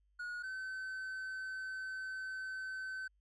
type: tone pair in turn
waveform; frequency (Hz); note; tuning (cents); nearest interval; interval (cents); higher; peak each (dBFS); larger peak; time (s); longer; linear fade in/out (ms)
triangle; 1452 / 1529.3; F#6 / G6; -33 / -43; minor second; 90; second; -38 / -38; neither; 0.19-0.43 / 0.43-3.08; second; 10
effects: added 50 Hz sine -70 dBFS peak until 3.2 s + resampled to 24000 Hz